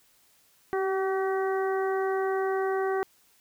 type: harmonic tone with a mistuned harmonic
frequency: 381.6 Hz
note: G4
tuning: 47 cents flat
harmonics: 1 / 2 / 3 / 4 / 5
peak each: -26 / -32 / -36 / -38 / -40 dBFS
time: 0.73-3.03 s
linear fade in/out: 0 ms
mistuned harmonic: 1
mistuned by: +17 cents
effects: white hiss -63 dBFS RMS until 3.4 s